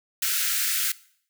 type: high-pass noise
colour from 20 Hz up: white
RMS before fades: -25 dBFS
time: 0.22-0.92 s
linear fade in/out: 5 ms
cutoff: 1300 Hz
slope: 96 dB/octave
effects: noise-tail reverb RT60 0.6 s tail -20 dB re dry

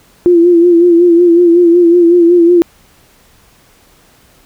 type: tone with vibrato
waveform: sine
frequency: 344.8 Hz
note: F4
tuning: 22 cents flat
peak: -3 dBFS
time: 0.26-2.62 s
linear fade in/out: 0 ms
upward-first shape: sine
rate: 5.4 Hz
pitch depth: 54 cents each way
effects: pink hiss -47 dBFS RMS until 4.45 s

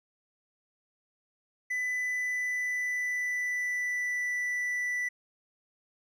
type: tone with pitch glide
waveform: triangle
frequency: 1998 to 1973.9 Hz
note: B6 to B6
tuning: +20 to -1 cents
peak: -27 dBFS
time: 1.7-5.09 s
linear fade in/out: 10 ms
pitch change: -21 cents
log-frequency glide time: 1.88-4.31 s
effects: none

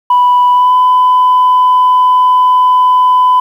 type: tone with pitch glide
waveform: sine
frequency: 987 to 1003.7 Hz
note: B5 to B5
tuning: -1 to +28 cents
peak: -3 dBFS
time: 0.1-3.4 s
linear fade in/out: 5 ms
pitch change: +29 cents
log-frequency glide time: 0.52-0.74 s
effects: tanh soft clip ceiling -2 dBFS + 7-bit

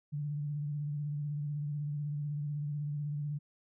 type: tone with vibrato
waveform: sine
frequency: 146.83 Hz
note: D3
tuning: in tune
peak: -33 dBFS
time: 0.12-3.39 s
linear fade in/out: 20 ms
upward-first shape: sine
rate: 16 Hz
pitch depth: 40 cents each way
effects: none

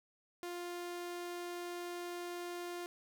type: tone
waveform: sawtooth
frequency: 350.6 Hz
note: F4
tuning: 7 cents sharp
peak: -37 dBFS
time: 0.43-2.86 s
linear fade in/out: 0 ms
effects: none

